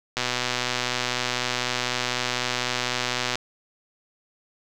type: click train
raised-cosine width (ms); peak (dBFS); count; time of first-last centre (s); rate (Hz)
0.2; -7; 396; 0.17-3.355; 124
effects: none